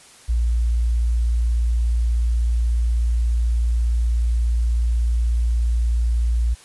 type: tone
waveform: sine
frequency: 58.27 Hz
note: A#1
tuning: in tune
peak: -16 dBFS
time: 0.28-6.55 s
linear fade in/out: 20 ms
effects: white hiss -47 dBFS RMS until 6.64 s + resampled to 24000 Hz